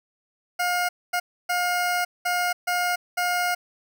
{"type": "tone bursts at uneven times", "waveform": "20% pulse", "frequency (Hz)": 713, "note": "F5", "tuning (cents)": 36, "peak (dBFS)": -17, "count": 6, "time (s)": [[0.59, 0.89], [1.13, 1.2], [1.49, 2.05], [2.25, 2.53], [2.67, 2.96], [3.17, 3.55]], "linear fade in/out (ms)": 10, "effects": []}